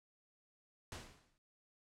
pink noise with exponential decay, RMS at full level -44 dBFS, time 0.92-1.38 s, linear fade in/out 1 ms, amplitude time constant 100 ms, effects noise-tail reverb RT60 0.1 s tail -21 dB re dry + low-pass 8000 Hz 12 dB/octave

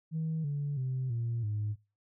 sine tone with pitch steps, 159.7 / 143.93 / 129.72 / 116.91 / 105.36 Hz, D#3 / D3 / C3 / A#2 / G#2, +45 / -35 / -15 / +5 / +25 cents, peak -29 dBFS, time 0.11-1.76 s, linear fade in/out 50 ms, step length 330 ms, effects noise-tail reverb RT60 0.3 s tail -24 dB re dry + tanh soft clip ceiling -27 dBFS

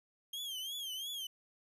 40% pulse tone with vibrato, 3199 Hz, G7, 34 cents sharp, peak -38 dBFS, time 0.33-1.27 s, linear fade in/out 5 ms, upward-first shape triangle, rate 2.9 Hz, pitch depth 140 cents each way, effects none

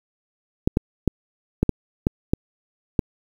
clicks, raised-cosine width 3 ms, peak -4 dBFS, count 8, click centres 0.675 / 0.771 / 1.077 / 1.63 / 1.693 / 2.069 / 2.335 / 2.992 s, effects 7-bit

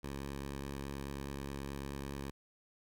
10% pulse tone with vibrato, 69.3 Hz, C#2, in tune, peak -32 dBFS, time 0.03-2.31 s, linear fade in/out 10 ms, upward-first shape sine, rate 4.9 Hz, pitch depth 13 cents each way, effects none

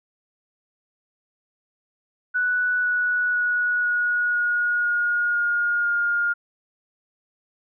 sine tone with pitch steps, 1480 / 1470.6 / 1461.3 / 1452.1 / 1442.9 / 1433.7 / 1424.6 / 1415.6 Hz, F#6 / F#6 / F#6 / F#6 / F#6 / F6 / F6 / F6, 0 / -11 / -22 / -33 / -44 / +45 / +34 / +23 cents, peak -19 dBFS, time 2.34-6.34 s, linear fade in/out 20 ms, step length 500 ms, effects none

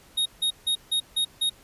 square tone bursts, 3738 Hz, A#7, 4 cents sharp, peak -22 dBFS, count 6, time 0.17-1.498 s, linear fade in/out 10 ms, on 88 ms, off 160 ms, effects pink hiss -54 dBFS RMS until 1.63 s + resampled to 32000 Hz

